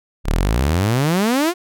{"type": "exponential sweep", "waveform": "sawtooth", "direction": "up", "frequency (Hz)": [32.98, 370], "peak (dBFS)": -11, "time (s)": [0.24, 1.54], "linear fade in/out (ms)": 50, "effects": []}